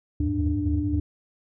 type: tone cluster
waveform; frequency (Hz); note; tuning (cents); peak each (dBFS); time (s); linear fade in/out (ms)
sine; 75.5 / 79.3 / 94.3 / 104.9 / 295.3; D2 / D#2 / F#2 / G#2 / D4; +48 / +33 / +33 / +18 / +10; -29 / -27 / -31 / -30 / -25; 0.2-1; 5
effects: tanh soft clip ceiling -12 dBFS